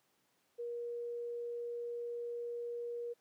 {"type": "tone", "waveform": "sine", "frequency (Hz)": 475.3, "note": "A#4", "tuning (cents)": 34, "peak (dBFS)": -38, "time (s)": [0.58, 3.14], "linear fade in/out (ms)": 20, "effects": ["pink hiss -75 dBFS RMS until 3.2 s", "high-pass 200 Hz 12 dB/octave"]}